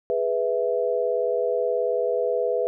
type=chord; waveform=sine; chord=E major; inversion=first; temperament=equal; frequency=415.3 / 493.9 / 659.3 Hz; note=G#4 / B4 / E5; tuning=0 / 0 / 0 cents; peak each=-27 / -23 / -27 dBFS; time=0.1-2.67 s; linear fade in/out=0 ms; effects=none